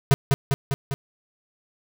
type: tone with echo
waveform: square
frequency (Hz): 138.59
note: C#3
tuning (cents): 0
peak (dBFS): -13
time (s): 0.11-0.14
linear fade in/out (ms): 0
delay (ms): 200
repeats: 4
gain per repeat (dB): -3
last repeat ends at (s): 0.94
effects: none